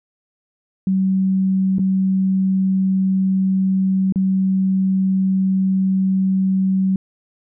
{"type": "tone with dropouts", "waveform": "sine", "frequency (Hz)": 190.2, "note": "F#3", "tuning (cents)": 48, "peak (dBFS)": -14, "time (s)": [0.87, 6.96], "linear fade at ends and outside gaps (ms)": 2, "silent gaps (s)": [[1.784, 1.793], [4.124, 4.158]], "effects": []}